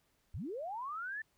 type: linear sweep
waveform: sine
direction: up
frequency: 55 to 1796 Hz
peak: -38 dBFS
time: 0.34-1.22 s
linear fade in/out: 5 ms
effects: pink hiss -75 dBFS RMS until 1.37 s